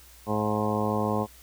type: harmonic tone with a mistuned harmonic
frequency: 106.1 Hz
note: G#2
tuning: 38 cents sharp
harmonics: 1 / 2 / 3 / 4 / 5 / 6 / 7 / 8 / 9 / 10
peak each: -32 / -29 / -35 / -32 / -32 / -38 / -34 / -35 / -36 / -34 dBFS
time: 0.26-1.27 s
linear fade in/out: 50 ms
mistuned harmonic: 7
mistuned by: -39 cents
effects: added 60 Hz sine -53 dBFS peak until 1.42 s + white hiss -53 dBFS RMS until 1.42 s